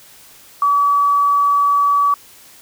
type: tone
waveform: sine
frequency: 1143 Hz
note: D6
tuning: 47 cents flat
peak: -11 dBFS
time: 0.62-2.14 s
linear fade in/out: 2 ms
effects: white hiss -44 dBFS RMS until 2.61 s